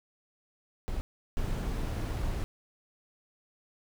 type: noise bursts at uneven times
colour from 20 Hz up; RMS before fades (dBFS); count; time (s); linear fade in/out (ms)
brown; -32; 2; 0.88-1.01 / 1.37-2.44; 0
effects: none